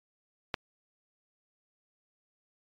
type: click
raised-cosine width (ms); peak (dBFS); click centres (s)
0.3; -13; 0.542
effects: MP3 96 kbps